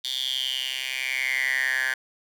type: tone with high-pass filter sweep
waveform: 10% pulse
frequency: 130.81 Hz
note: C3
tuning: in tune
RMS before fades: -27 dBFS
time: 0.04-1.94 s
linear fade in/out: 5 ms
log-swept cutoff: 3700 to 1600 Hz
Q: 8.3
effects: none